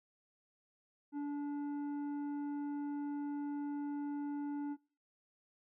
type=tone with tanh clipping; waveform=sine; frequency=289 Hz; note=D4; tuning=28 cents flat; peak=-38 dBFS; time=1.12-4.77 s; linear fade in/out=50 ms; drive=8 dB; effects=noise-tail reverb RT60 0.4 s tail -25 dB re dry